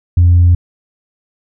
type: tone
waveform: sine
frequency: 87.31 Hz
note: F2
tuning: in tune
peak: -3 dBFS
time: 0.17-0.55 s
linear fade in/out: 5 ms
effects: tanh soft clip ceiling -2 dBFS